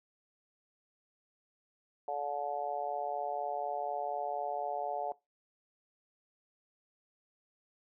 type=harmonic tone; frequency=144.1 Hz; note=D3; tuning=33 cents flat; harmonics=3 / 4 / 5 / 6; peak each=-44 / -39 / -36 / -41 dBFS; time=2.08-5.12 s; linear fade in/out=2 ms; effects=noise-tail reverb RT60 0.2 s tail -20 dB re dry